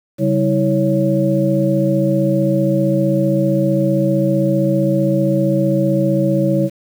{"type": "tone cluster", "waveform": "sine", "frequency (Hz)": [138.2, 193.6, 325, 555], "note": ["C#3", "G3", "E4", "C#5"], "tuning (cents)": [-5, -21, -24, 2], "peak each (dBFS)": -18, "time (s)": [0.18, 6.7], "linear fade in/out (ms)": 50, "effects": ["7-bit"]}